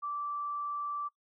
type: tone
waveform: sine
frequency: 1166 Hz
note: D6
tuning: 13 cents flat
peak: -33 dBFS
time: 0.02-1.09 s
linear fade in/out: 20 ms
effects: noise-tail reverb RT60 0.1 s tail -21 dB re dry